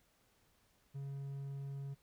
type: tone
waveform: triangle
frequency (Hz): 138.59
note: C#3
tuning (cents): 0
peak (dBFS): -39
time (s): 0.94-1.95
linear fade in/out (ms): 20
effects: pink hiss -73 dBFS RMS until 2.02 s